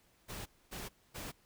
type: noise bursts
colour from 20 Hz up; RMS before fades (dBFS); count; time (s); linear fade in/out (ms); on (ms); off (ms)
pink; -44; 3; 0.28-1.32; 20; 180; 250
effects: pink hiss -69 dBFS RMS until 1.45 s